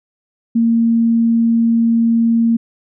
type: tone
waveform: sine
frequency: 230.2 Hz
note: A#3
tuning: 22 cents flat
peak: -10 dBFS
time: 0.55-2.57 s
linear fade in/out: 10 ms
effects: none